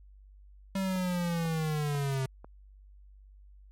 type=linear sweep; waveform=square; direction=down; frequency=194.5 to 130.81 Hz; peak=-29 dBFS; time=0.75-2.26 s; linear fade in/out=5 ms
type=click train; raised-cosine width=1 ms; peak=-32 dBFS; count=4; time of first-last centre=0.96-2.445 s; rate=2.02 Hz
effects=added 49 Hz sine -51 dBFS peak until 3.71 s + MP3 64 kbps